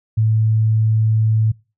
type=tone; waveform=sine; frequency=110 Hz; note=A2; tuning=in tune; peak=-12 dBFS; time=0.17-1.52 s; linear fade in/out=10 ms; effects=noise-tail reverb RT60 0.3 s tail -24 dB re dry